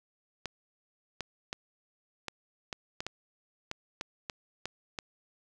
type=clicks; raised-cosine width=0.2 ms; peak=-18 dBFS; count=12; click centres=0.457 / 1.207 / 1.529 / 2.283 / 2.728 / 3.005 / 3.066 / 3.714 / 4.011 / 4.298 / 4.656 / 4.988 s; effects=none